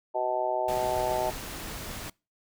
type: harmonic tone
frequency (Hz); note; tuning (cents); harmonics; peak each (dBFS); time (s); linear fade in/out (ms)
125.6; B2; +30; 3 / 4 / 5 / 6 / 7; -35 / -37 / -29 / -33 / -31; 0.14-1.31; 20
type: noise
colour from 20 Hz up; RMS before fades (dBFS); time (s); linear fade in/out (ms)
pink; -38; 0.68-2.1; 5
effects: noise-tail reverb RT60 0.3 s tail -26 dB re dry